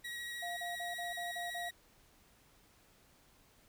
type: tone with vibrato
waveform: 30% pulse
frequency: 1907 Hz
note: A#6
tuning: 39 cents sharp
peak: -38 dBFS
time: 0.04-1.71 s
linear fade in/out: 10 ms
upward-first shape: sine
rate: 13 Hz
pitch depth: 13 cents each way
type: tone bursts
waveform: sine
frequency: 698.5 Hz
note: F5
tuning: in tune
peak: -40 dBFS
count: 7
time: 0.42-1.692 s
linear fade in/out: 10 ms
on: 150 ms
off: 37 ms
effects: pink hiss -66 dBFS RMS until 3.68 s